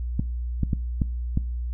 clicks, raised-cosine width 5 ms, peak -10 dBFS, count 5, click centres 0.195 / 0.633 / 0.732 / 1.018 / 1.374 s, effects noise-tail reverb RT60 0.4 s tail -21 dB re dry + added 60 Hz sine -26 dBFS peak until 1.73 s

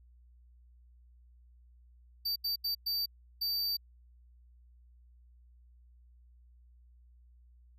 square tone bursts at uneven times, 4634 Hz, D8, 24 cents flat, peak -31 dBFS, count 5, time 2.25-2.36 / 2.44-2.56 / 2.64-2.75 / 2.86-3.06 / 3.41-3.77 s, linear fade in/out 10 ms, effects added 60 Hz sine -57 dBFS peak until 7.78 s

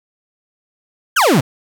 35% pulse exponential sweep, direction down, 1707 to 112.3 Hz, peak -8 dBFS, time 1.16-1.41 s, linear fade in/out 10 ms, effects none

